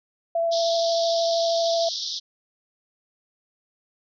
sine tone with vibrato, 670 Hz, E5, 28 cents sharp, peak -20 dBFS, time 0.35-1.89 s, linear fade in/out 5 ms, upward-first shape sine, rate 13 Hz, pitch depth 8 cents each way
white band-pass noise, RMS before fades -30 dBFS, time 0.51-2.2 s, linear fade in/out 20 ms, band 3300 to 5700 Hz, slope 96 dB/octave
effects none

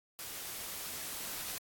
white noise with level ramp, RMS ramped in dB -43 to -40 dBFS, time 0.19-1.58 s, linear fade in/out 0 ms, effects AAC 64 kbps

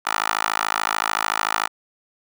10% pulse tone with high-pass filter, 53.6 Hz, A1, 45 cents flat, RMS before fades -23 dBFS, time 0.05-1.68 s, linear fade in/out 20 ms, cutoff 1100 Hz, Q 2.7, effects none

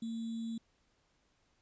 sine tone with sample-and-hold, 227.6 Hz, A#3, 41 cents flat, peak -36 dBFS, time 0.02-0.58 s, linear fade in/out 5 ms, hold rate 3675 Hz, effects pink hiss -74 dBFS RMS until 1.61 s + resampled to 16000 Hz

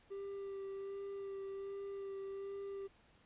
triangle tone with vibrato, 393.7 Hz, G4, 8 cents sharp, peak -40 dBFS, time 0.1-2.88 s, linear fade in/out 20 ms, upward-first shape sine, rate 1.3 Hz, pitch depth 14 cents each way, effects pink hiss -68 dBFS RMS until 3.25 s + resampled to 8000 Hz

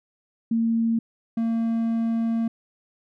sine / triangle tone pair in turn, 228.3 / 228.3 Hz, A#3 / A#3, -36 / -36 cents, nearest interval unison, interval 0 cents, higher neither, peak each -19 dBFS, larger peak neither, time 0.51-0.99 / 1.37-2.48 s, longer second, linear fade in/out 5 ms, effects none

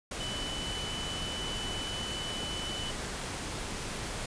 sine tone in noise, 2994 Hz, F#7, 20 cents sharp, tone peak -37 dBFS, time 0.2-2.91 s, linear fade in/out 5 ms, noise pink, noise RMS -37 dBFS, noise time 0.11-4.26 s, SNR -3 dB, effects resampled to 22050 Hz

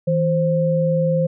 sine tone pair together, 162.1 / 525.1 Hz, E3 / C5, -29 / +6 cents, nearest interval octave + minor sixth, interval 2035 cents, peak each -18 dBFS, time 0.07-1.27 s, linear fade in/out 10 ms, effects none

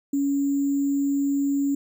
sine tone with sample-and-hold, 280 Hz, C#4, 18 cents sharp, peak -20 dBFS, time 0.13-1.75 s, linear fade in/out 5 ms, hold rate 7350 Hz, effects none

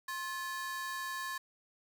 45% pulse ring-modulated tone, 1396.9 Hz, F6, in tune, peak -34 dBFS, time 0.08-1.38 s, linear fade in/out 5 ms, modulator 334 Hz, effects none

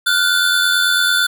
square tone cluster, 1413 / 1502 / 3508 Hz, F6 / F#6 / A7, +20 / +26 / -6 cents, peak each -18 dBFS, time 0.06-1.27 s, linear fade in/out 10 ms, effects none

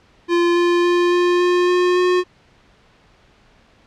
square tone with pitch steps, 345.5 / 348.1 / 350.7 / 353.4 / 356 / 358.7 / 361.4 Hz, F4 / F4 / F4 / F4 / F4 / F4 / F#4, -19 / -6 / +7 / +21 / +33 / +46 / -41 cents, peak -14 dBFS, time 0.28-2.24 s, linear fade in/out 50 ms, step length 280 ms, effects pink hiss -53 dBFS RMS until 3.86 s + low-pass 4000 Hz 12 dB/octave

